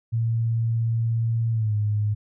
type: tone with pitch glide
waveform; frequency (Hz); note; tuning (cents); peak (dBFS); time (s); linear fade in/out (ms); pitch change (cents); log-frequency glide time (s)
sine; 114.6 to 105.09; A#2 to G#2; -29 to +21; -20; 0.12-2.15; 20; -150; 1.51-1.74
effects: none